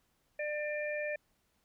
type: harmonic tone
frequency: 597 Hz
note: D5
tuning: 28 cents sharp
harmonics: 1 / 3 / 4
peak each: -35 / -40 / -41 dBFS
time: 0.39-1.16 s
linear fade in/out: 5 ms
effects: pink hiss -75 dBFS RMS until 1.64 s